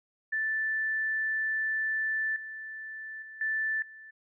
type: tone with level steps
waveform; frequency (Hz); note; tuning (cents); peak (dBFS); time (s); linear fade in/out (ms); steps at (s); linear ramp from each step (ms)
sine; 1760; A6; 0; -27 / -38 / -43 / -27 / -46; 0.32-4.11; 10; 2.36 / 3.22 / 3.41 / 3.82; 2
effects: none